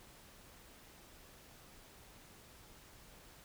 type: silence
effects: pink hiss -59 dBFS RMS until 3.44 s

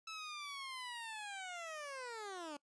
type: linear sweep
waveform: 15% pulse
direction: down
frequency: 1317 to 280.6 Hz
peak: -38 dBFS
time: 0.07-2.57 s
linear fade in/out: 5 ms
effects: noise-tail reverb RT60 0.1 s tail -23 dB re dry + resampled to 22050 Hz

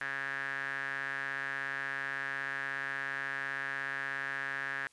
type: tone with band-pass filter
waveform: sawtooth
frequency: 137.2 Hz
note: C#3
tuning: 17 cents flat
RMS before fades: -37 dBFS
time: 0.01-4.87 s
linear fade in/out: 0 ms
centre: 1700 Hz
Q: 8.3
effects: white hiss -66 dBFS RMS until 4.92 s + resampled to 24000 Hz

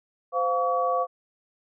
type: tone cluster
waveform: sine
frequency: 516 / 704 / 1135 Hz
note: C5 / F5 / C#6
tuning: -24 / +14 / +41 cents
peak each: -26 dBFS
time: 0.32-1.07 s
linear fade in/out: 50 ms
effects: none

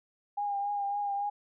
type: tone with vibrato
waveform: sine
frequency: 810 Hz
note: G#5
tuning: 43 cents flat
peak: -29 dBFS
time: 0.37-1.3 s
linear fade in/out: 10 ms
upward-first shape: triangle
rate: 3.6 Hz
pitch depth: 31 cents each way
effects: none

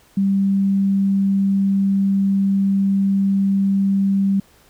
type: tone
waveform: sine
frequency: 196 Hz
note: G3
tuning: in tune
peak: -14 dBFS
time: 0.17-4.4 s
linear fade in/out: 5 ms
effects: pink hiss -53 dBFS RMS until 4.69 s

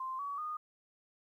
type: tone with pitch steps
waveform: sine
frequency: 1045 / 1133 / 1228.4 Hz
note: C6 / C#6 / D#6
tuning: -2 / +37 / -23 cents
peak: -36 dBFS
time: 0-0.57 s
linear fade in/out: 5 ms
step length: 190 ms
effects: 12-bit

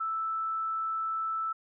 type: tone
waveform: sine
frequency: 1318.5 Hz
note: E6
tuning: in tune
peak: -29 dBFS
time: 0-1.53 s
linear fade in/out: 10 ms
effects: none

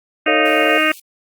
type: harmonic tone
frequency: 310.6 Hz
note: D#4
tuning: 3 cents flat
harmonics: 1 / 2 / 4 / 5 / 6 / 7 / 8 / 9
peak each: -21 / -21 / -21 / -21 / -21 / -21 / -21 / -21 dBFS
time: 0.26-0.92 s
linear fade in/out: 5 ms
type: chord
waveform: sine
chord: A augmented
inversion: none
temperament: equal with one note detuned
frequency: 447.4 / 554.4 / 698.5 Hz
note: A4 / C#5 / E#5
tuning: +29 / 0 / 0 cents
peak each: -21 dBFS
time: 0.27-0.78 s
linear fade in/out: 5 ms
type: high-pass noise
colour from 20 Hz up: white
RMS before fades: -39 dBFS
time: 0.45-1 s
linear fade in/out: 5 ms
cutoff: 2300 Hz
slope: 96 dB/octave
effects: Opus 24 kbps

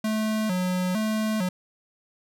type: tone with vibrato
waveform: square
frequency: 199 Hz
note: G3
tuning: 26 cents sharp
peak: -24 dBFS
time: 0.04-1.49 s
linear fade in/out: 5 ms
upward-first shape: square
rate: 1.1 Hz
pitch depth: 150 cents each way
effects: none

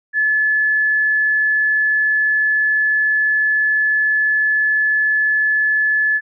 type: tone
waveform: sine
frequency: 1723 Hz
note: A6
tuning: 37 cents flat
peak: -13 dBFS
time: 0.13-6.21 s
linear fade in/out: 50 ms
effects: none

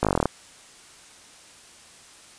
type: slowing click train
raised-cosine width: 1 ms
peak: -6 dBFS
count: 11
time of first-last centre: 0.03-0.256 s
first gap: 18 ms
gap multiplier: 1.05
effects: white hiss -49 dBFS RMS until 2.38 s + resampled to 22050 Hz

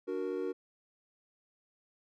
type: chord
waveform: triangle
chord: D augmented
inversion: none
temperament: equal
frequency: 293.7 / 370 / 466.2 Hz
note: D4 / F#4 / A#4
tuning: 0 / 0 / 0 cents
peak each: -38 / -34 / -35 dBFS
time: 0.07-0.53 s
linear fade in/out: 20 ms
effects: none

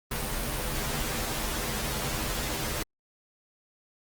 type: noise with comb filter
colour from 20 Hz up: pink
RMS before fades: -31 dBFS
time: 0.11-2.83 s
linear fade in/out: 5 ms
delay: 11 ms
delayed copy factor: -0.95
effects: Opus 32 kbps

